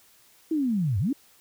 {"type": "linear two-way sweep", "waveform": "sine", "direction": "down then up", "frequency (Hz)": [330, 87.31, 304.4], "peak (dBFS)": -22, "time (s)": [0.51, 1.13], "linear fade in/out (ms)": 5, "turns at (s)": 0.99, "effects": ["white hiss -58 dBFS RMS until 1.4 s"]}